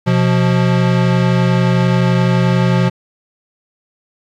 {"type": "tone pair together", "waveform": "square", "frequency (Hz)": [125.01, 176.5], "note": ["B2", "F3"], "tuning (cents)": [21, 19], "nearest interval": "tritone", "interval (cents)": 598, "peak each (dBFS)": -14, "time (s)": [0.06, 2.9], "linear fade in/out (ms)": 20, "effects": ["low-pass 4000 Hz 12 dB/octave", "8-bit"]}